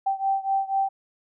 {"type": "beating tone pair", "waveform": "sine", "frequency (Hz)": [778, 782.1], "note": ["G5", "G5"], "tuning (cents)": [-13, -4], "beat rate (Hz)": 4.1, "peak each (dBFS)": [-24, -26], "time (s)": [0.06, 0.89], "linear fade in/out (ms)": 10, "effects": []}